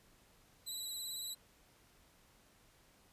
20% pulse tone with vibrato, 3951 Hz, B7, in tune, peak -35 dBFS, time 0.66-1.35 s, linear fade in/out 20 ms, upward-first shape sine, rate 18 Hz, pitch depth 46 cents each way, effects pink hiss -67 dBFS RMS until 3.12 s + resampled to 32000 Hz

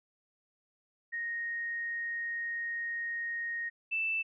sine tone pair in turn, 1864.7 / 2649 Hz, A#6 / E7, 0 / +8 cents, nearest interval tritone, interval 608 cents, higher second, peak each -33 / -29 dBFS, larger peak second, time 1.12-3.7 / 3.91-4.23 s, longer first, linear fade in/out 20 ms, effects none

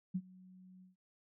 sine tone with ADSR envelope, 185 Hz, F#3, in tune, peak -31 dBFS, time 0.14-0.96 s, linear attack 15 ms, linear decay 53 ms, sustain -24 dB, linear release 140 ms, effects none

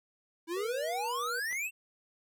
square exponential sweep, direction up, 320 to 2760 Hz, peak -33 dBFS, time 0.47-1.71 s, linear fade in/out 50 ms
triangle tone, 481.1 Hz, B4, 45 cents flat, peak -37 dBFS, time 0.56-1.4 s, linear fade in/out 10 ms
clicks, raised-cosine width 0.3 ms, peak -36 / -33 dBFS, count 2, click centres 1.513 / 1.527 s
effects none

